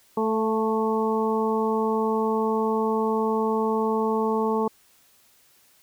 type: harmonic tone with a mistuned harmonic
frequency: 220 Hz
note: A3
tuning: in tune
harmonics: 1 / 2 / 3 / 4 / 5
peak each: -26 / -24 / -36 / -28 / -31 dBFS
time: 0.17-4.68 s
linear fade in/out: 5 ms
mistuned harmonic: 3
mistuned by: +25 cents
effects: white hiss -59 dBFS RMS until 5.82 s